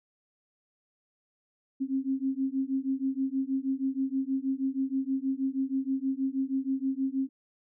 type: beating tone pair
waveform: sine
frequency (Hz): 264.4 / 270.7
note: C4 / C#4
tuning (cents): +18 / -41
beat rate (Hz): 6.3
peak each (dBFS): -30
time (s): 1.8-7.29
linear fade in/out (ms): 20
effects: none